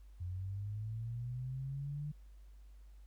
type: linear sweep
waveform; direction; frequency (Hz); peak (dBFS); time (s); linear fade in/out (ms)
sine; up; 87.2 to 149.8; -38; 0.2-2.12; 10
effects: added 50 Hz sine -53 dBFS peak until 3.06 s + pink hiss -75 dBFS RMS until 3.06 s